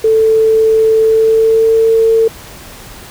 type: tone with pitch glide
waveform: sine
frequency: 442.1 to 449.6 Hz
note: A4 to A4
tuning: +8 to +37 cents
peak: -6 dBFS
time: 0.04-2.28 s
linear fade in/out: 5 ms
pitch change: +29 cents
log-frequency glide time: 0.99-1.81 s
effects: pink hiss -33 dBFS RMS until 3.1 s